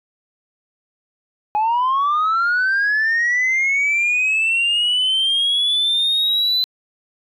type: linear sweep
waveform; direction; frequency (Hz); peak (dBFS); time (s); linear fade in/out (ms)
sine; up; 830.6 to 4034; -13; 1.55-6.64; 0
effects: tanh soft clip ceiling -13 dBFS